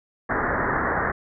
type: low-pass noise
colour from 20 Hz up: white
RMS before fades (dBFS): -24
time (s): 0.29-1.12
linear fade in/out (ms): 10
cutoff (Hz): 1900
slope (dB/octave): 96
effects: none